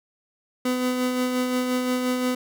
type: tone with tremolo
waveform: 30% pulse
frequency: 251.7 Hz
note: B3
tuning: 33 cents sharp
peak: -18 dBFS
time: 0.65-2.35 s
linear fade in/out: 5 ms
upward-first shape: sine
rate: 5.7 Hz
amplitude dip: 35%
effects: none